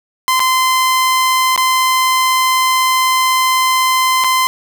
sawtooth tone with dropouts, 1034 Hz, C6, 21 cents flat, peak -7 dBFS, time 0.28-4.47 s, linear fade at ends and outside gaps 0 ms, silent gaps 0.395-0.402 / 1.561-1.577 / 4.239-4.244 s, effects none

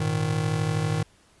square chord, Ab suspended second, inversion none, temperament just, 103.83 / 116.8 / 155.74 Hz, Ab2 / Bb2 / Eb3, 0 / +4 / +2 cents, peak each -30 / -31 / -26 dBFS, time 0-1.03 s, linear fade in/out 5 ms, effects pink hiss -59 dBFS RMS until 1.4 s + resampled to 24000 Hz

